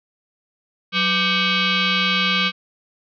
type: tone with frequency modulation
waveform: sine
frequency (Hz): 499.1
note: B4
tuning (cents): +18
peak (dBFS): -16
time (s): 0.92-2.52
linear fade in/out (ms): 50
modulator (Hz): 685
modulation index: 5.2
effects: none